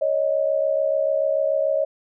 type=tone pair together; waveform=sine; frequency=555.4 / 622.3 Hz; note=C#5 / D#5; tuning=+3 / 0 cents; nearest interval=major second; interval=197 cents; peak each=-21 dBFS; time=0.01-1.85 s; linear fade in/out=10 ms; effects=none